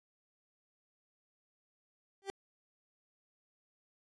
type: tone with exponential growth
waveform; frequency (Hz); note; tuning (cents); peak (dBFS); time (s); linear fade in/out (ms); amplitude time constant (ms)
30% pulse; 392; G4; 0; -30; 2.22-2.3; 0; 17
effects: resampled to 22050 Hz